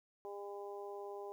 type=harmonic tone; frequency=202 Hz; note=G#3; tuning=48 cents flat; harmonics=2 / 3 / 4 / 5; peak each=-45 / -52 / -50 / -55 dBFS; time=0.25-1.32 s; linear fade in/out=0 ms; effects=12-bit